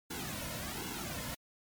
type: noise with flanger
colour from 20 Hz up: pink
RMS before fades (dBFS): -40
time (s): 0.1-1.35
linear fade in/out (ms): 10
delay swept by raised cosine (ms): 1.6 to 2.58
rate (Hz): 1.3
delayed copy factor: -0.95
effects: MP3 96 kbps